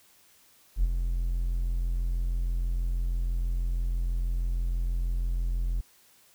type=tone with ADSR envelope; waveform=triangle; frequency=43.1 Hz; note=F1; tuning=22 cents flat; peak=-15 dBFS; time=0.76-5.81 s; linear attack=76 ms; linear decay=27 ms; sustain=-8 dB; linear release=4 ms; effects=tanh soft clip ceiling -16 dBFS + white hiss -60 dBFS RMS until 6.34 s